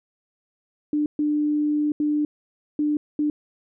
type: tone bursts at uneven times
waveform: sine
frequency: 298 Hz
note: D4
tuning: 25 cents sharp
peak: -19 dBFS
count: 5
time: 0.93-1.06 / 1.19-1.92 / 2-2.25 / 2.79-2.97 / 3.19-3.3 s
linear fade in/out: 2 ms
effects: none